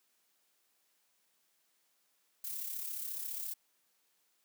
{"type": "noise with amplitude modulation", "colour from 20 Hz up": "violet", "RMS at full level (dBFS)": -38, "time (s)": [2.44, 3.54], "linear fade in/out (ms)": 5, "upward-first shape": "sine", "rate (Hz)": 34.5, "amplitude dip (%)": 50, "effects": ["white hiss -75 dBFS RMS until 4.44 s", "high-pass 200 Hz 12 dB/octave"]}